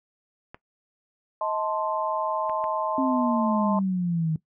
clicks, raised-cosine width 0.5 ms, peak -25 dBFS, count 3, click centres 0.545 / 2.496 / 2.641 s
sine chord, A diminished, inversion second, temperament equal with one note detuned, 632.8 / 880 / 1046.5 Hz, Eb5 / A5 / C6, +29 / 0 / 0 cents, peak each -29 dBFS, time 1.41-3.79 s, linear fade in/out 2 ms
sine exponential sweep, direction down, 270 to 155.56 Hz, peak -22 dBFS, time 2.98-4.36 s, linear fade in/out 2 ms
effects noise-tail reverb RT60 0.1 s tail -18 dB re dry

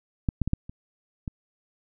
clicks, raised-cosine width 5 ms, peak -11 / -11 / -14 / -10 / -26 / -19 dBFS, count 6, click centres 0.288 / 0.417 / 0.476 / 0.534 / 0.695 / 1.278 s, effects none

